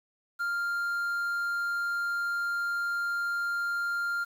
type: tone with quantisation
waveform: triangle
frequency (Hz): 1397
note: F6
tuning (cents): 0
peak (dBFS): -26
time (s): 0.39-4.25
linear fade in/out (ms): 20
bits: 9
effects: none